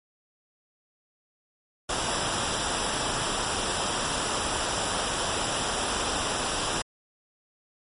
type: noise with comb filter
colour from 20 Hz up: pink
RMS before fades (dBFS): -28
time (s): 1.89-6.82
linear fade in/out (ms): 5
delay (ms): 0.46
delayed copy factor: -0.6
effects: MP3 48 kbps